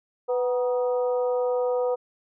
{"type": "harmonic tone with a mistuned harmonic", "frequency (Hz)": 248.3, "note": "B3", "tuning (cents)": 9, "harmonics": [2, 3, 4, 5], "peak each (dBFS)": [-22, -33, -36, -39], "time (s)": [0.28, 1.96], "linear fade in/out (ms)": 20, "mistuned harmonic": 4, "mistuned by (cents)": -68, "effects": []}